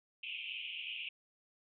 white band-pass noise, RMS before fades -43 dBFS, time 0.23-1.09 s, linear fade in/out 5 ms, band 2400 to 3100 Hz, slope 96 dB/octave, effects none

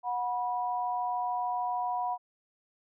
sine tone pair together, 730 / 976.8 Hz, F#5 / B5, -24 / -19 cents, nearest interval perfect fourth, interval 505 cents, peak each -31 / -32 dBFS, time 0.03-2.18 s, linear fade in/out 50 ms, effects none

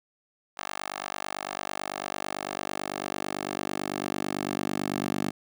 10% pulse tone with high-pass filter sweep, 49 Hz, G1, in tune, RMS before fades -33 dBFS, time 0.57-5.31 s, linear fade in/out 10 ms, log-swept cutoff 920 to 230 Hz, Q 1.2, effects none

